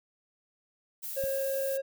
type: noise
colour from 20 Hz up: violet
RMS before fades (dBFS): -38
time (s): 1.02-1.78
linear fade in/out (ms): 20
type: tone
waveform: triangle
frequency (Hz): 542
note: C#5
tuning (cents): -39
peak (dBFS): -27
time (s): 1.16-1.82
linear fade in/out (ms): 20
type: click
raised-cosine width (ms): 5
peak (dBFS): -30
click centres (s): 1.239
effects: none